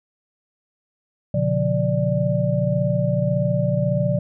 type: tone cluster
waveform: sine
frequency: 121.8 / 143.5 / 178 / 587 Hz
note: B2 / D3 / F3 / D5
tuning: -24 / -40 / +33 / -1 cents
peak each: -23 dBFS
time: 1.34-4.19 s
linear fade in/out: 5 ms
effects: none